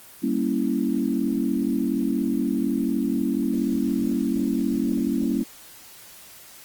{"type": "chord", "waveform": "sine", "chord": "G diminished seventh", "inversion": "none", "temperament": "equal", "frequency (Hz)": [196, 233.1, 277.2, 329.6], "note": ["G3", "Bb3", "Db4", "Fb4"], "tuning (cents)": [0, 0, 0, 0], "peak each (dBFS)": [-28, -25, -25, -28], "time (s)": [0.22, 5.44], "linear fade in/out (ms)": 20, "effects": ["white hiss -46 dBFS RMS until 6.64 s", "Opus 24 kbps"]}